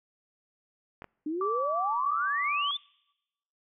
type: clicks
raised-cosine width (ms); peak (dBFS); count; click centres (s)
0.5; -27; 2; 1.021 / 1.043
type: exponential sweep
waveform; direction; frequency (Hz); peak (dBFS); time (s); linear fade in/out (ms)
sine; up; 293.7 to 3600; -29; 1.26-2.77; 5
type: tone with vibrato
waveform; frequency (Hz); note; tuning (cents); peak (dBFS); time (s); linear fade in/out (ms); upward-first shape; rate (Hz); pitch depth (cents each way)
sine; 1157; D6; -26; -28; 1.41-2.71; 2; square; 2.9; 10
effects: noise-tail reverb RT60 0.9 s tail -25 dB re dry